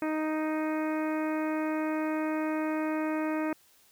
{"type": "harmonic tone", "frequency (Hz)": 311.1, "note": "D#4", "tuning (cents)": 0, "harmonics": [1, 2, 3, 4, 5, 6, 7, 8], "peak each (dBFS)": [-29, -35, -39, -41, -43, -45, -46, -47], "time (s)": [0.02, 3.53], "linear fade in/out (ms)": 2, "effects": ["white hiss -62 dBFS RMS until 3.91 s"]}